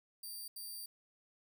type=tone bursts at uneven times; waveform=5% pulse; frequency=4696 Hz; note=D8; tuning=1 cent flat; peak=-37 dBFS; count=2; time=0.23-0.48 / 0.56-0.86 s; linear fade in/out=5 ms; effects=none